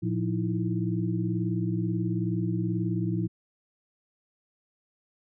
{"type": "tone cluster", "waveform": "sine", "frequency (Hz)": [113.9, 176.1, 314.7, 333.3], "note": ["A#2", "F3", "D#4", "E4"], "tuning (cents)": [-40, 15, 20, 19], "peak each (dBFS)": [-29, -29, -34, -34], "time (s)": [0.02, 3.28], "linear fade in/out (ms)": 20, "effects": []}